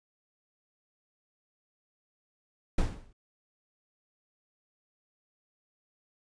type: noise with exponential decay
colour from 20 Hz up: brown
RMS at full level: -22 dBFS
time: 2.78-3.13 s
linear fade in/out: 5 ms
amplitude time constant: 74 ms
effects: resampled to 22050 Hz